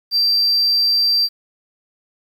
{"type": "tone", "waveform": "triangle", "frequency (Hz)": 4699, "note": "D8", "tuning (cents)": 0, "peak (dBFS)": -11, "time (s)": [0.11, 1.29], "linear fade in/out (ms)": 50, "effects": ["tanh soft clip ceiling -8 dBFS", "8-bit"]}